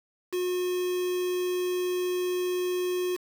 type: tone with quantisation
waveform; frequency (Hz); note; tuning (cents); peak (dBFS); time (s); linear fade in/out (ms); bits
triangle; 361.6; F#4; -40; -24; 0.32-3.17; 20; 6
effects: none